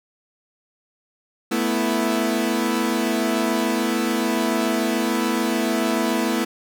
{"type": "chord", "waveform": "sawtooth", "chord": "A suspended second", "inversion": "none", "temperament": "equal", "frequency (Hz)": [220, 246.9, 329.6], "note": ["A3", "B3", "E4"], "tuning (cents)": [0, 0, 0], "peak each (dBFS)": -20, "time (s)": [1.51, 6.45], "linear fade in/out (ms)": 10, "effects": []}